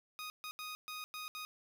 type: tone bursts at uneven times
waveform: 15% pulse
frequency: 1244.5 Hz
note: D#6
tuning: in tune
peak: -36 dBFS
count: 6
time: 0.19-0.3 / 0.44-0.51 / 0.59-0.75 / 0.88-1.04 / 1.14-1.28 / 1.35-1.45 s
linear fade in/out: 0 ms
effects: none